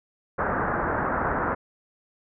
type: low-pass noise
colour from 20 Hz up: white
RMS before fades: -26 dBFS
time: 0.38-1.55 s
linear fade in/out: 10 ms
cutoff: 1600 Hz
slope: 48 dB/octave
effects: none